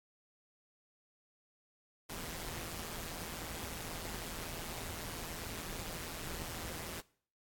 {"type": "noise with amplitude modulation", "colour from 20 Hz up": "pink", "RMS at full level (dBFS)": -40, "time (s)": [2.09, 7.01], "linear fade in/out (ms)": 10, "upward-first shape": "sine", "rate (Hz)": 165, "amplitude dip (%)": 70, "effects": ["noise-tail reverb RT60 0.5 s tail -21 dB re dry", "AAC 64 kbps"]}